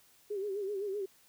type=tone with vibrato; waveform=sine; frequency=400 Hz; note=G4; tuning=35 cents sharp; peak=-33 dBFS; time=0.3-1.06 s; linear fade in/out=10 ms; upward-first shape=sine; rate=7.8 Hz; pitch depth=88 cents each way; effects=white hiss -64 dBFS RMS until 1.28 s